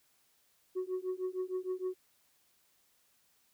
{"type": "tone with tremolo", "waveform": "sine", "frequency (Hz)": 370, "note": "F#4", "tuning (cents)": 0, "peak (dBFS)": -28, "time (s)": [0.75, 1.95], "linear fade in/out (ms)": 20, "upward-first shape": "triangle", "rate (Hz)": 6.5, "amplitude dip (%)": 100, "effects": ["tanh soft clip ceiling -30 dBFS", "white hiss -71 dBFS RMS until 3.53 s"]}